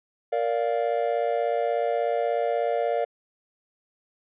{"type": "chord", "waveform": "triangle", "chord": "Bb major", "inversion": "none", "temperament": "just", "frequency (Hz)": [466.2, 582.7, 699.2], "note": ["Bb4", "D5", "F5"], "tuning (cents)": [0, -14, 2], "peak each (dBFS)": -25, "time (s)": [0.32, 3.05], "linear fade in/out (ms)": 10, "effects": ["resampled to 8000 Hz"]}